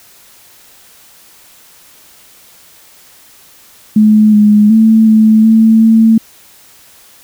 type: tone with pitch steps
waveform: sine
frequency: 214 / 209.4 / 221.6 / 218.3 / 222.5 / 223.8 Hz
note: A3 / G#3 / A3 / A3 / A3 / A3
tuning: -48 / +15 / +13 / -13 / +20 / +30 cents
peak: -3 dBFS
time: 3.96-6.18 s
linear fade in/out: 5 ms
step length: 370 ms
effects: white hiss -42 dBFS RMS until 7.23 s